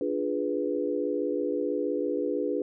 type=chord; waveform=sine; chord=D diminished seventh; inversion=none; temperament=equal; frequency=293.7 / 349.2 / 415.3 / 493.9 Hz; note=D4 / F4 / Ab4 / Cb5; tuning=0 / 0 / 0 / 0 cents; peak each=-31 / -33 / -31 / -31 dBFS; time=0.01-2.62 s; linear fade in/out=2 ms; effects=none